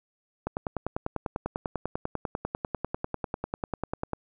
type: click train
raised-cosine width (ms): 1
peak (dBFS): -15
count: 38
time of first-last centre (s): 0.47-4.133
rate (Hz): 10.1
effects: none